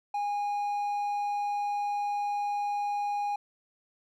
triangle tone, 820 Hz, G#5, 22 cents flat, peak -26 dBFS, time 0.14-3.36 s, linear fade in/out 5 ms, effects none

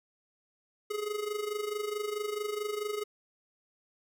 square tone with amplitude modulation, 419.5 Hz, G#4, 17 cents sharp, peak -30 dBFS, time 0.9-3.04 s, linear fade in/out 10 ms, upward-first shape sine, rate 24.6 Hz, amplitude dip 70%, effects none

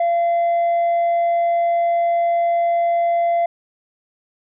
sine tone, 685 Hz, F5, 34 cents flat, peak -12 dBFS, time 0-3.46 s, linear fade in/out 5 ms, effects tanh soft clip ceiling -14 dBFS

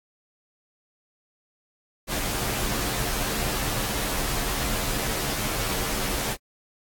pink noise with comb filter, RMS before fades -27 dBFS, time 2.07-6.37 s, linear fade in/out 50 ms, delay 12 ms, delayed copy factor -1, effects AAC 64 kbps

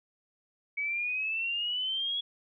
sine exponential sweep, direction up, 2260 to 3364 Hz, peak -29 dBFS, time 0.77-2.21 s, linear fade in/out 10 ms, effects none

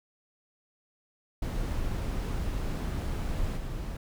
brown noise with level steps, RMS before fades -31 / -35 dBFS, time 1.42-3.97 s, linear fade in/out 5 ms, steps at 3.56 s, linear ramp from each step 20 ms, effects none

